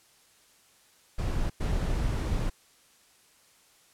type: noise bursts at uneven times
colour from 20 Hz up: brown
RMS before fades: -28 dBFS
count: 2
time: 1.18-1.5 / 1.6-2.5 s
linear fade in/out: 10 ms
effects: white hiss -61 dBFS RMS until 3.93 s + low-pass 11000 Hz 12 dB/octave